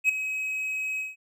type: tone with ADSR envelope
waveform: triangle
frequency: 2546 Hz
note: D#7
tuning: 39 cents sharp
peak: -14 dBFS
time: 0.04-1.16 s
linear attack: 51 ms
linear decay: 7 ms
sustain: -12 dB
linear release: 170 ms
effects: none

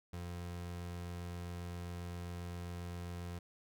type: tone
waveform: 30% pulse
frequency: 87.5 Hz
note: F2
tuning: 4 cents sharp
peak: -39 dBFS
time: 0.13-3.39 s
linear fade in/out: 5 ms
effects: none

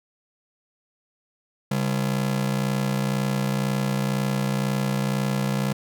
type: ring-modulated tone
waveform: 45% pulse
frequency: 169.1 Hz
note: E3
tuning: 44 cents sharp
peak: -19 dBFS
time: 1.71-5.73 s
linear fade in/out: 5 ms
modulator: 31 Hz
effects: none

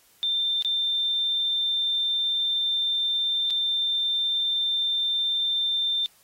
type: tone with dropouts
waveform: sine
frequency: 3581 Hz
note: A7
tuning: 30 cents sharp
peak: -22 dBFS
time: 0.23-6.06 s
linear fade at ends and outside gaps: 0 ms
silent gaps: 0.623-0.648 / 3.502-3.506 s
effects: white hiss -59 dBFS RMS until 6.23 s + AAC 48 kbps

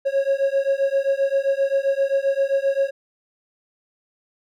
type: beating tone pair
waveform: triangle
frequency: 544 / 551.6 Hz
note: C#5 / C#5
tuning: -33 / -9 cents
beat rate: 7.6 Hz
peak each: -19 dBFS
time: 0.05-2.91 s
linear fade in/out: 20 ms
effects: none

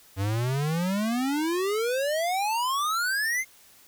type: exponential sweep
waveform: square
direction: up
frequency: 94.2 to 2138 Hz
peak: -25 dBFS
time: 0.16-3.45 s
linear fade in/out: 50 ms
effects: white hiss -55 dBFS RMS until 3.87 s

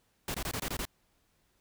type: noise bursts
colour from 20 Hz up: pink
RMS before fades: -35 dBFS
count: 7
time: 0.28-0.853 s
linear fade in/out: 2 ms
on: 63 ms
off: 22 ms
effects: pink hiss -72 dBFS RMS until 1.6 s

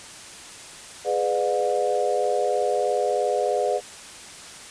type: chord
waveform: sine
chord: G# diminished seventh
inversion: none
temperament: just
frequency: 415.3 / 498.4 / 598 / 717.6 Hz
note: G#4 / B4 / D5 / F5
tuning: 0 / +16 / +31 / +47 cents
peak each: -26 / -25 / -26 / -26 dBFS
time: 1.04-3.81 s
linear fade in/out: 50 ms
effects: white hiss -41 dBFS RMS until 4.7 s + resampled to 22050 Hz

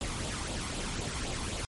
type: noise with flanger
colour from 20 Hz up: pink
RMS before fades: -35 dBFS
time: 0.01-1.65 s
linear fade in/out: 0 ms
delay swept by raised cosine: 0.25 to 0.94 ms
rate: 3.9 Hz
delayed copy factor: +0.5
effects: MP3 48 kbps

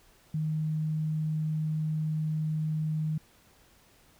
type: tone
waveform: sine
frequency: 155.56 Hz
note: D#3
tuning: in tune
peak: -27 dBFS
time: 0.34-3.18 s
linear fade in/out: 5 ms
effects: pink hiss -61 dBFS RMS until 4.19 s

